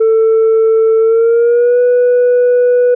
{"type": "tone with pitch glide", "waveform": "sine", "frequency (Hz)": [445.5, 491.5], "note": ["A4", "B4"], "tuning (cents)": [22, -8], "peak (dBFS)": -4, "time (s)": [0, 2.95], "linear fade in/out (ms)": 10, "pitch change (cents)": 170, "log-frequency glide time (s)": [0.99, 1.8], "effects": ["tanh soft clip ceiling -5 dBFS"]}